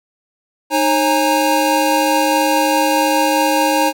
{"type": "tone cluster", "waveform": "square", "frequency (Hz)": [308.4, 541, 827, 930], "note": ["D#4", "C#5", "G#5", "A#5"], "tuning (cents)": [-15, -42, -8, -4], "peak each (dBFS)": -19, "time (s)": [0.7, 3.93], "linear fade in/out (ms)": 50, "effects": []}